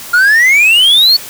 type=exponential sweep; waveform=triangle; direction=up; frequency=1396.9 to 4500 Hz; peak=-3 dBFS; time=0.13-1.17 s; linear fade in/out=10 ms; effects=white hiss -28 dBFS RMS until 1.29 s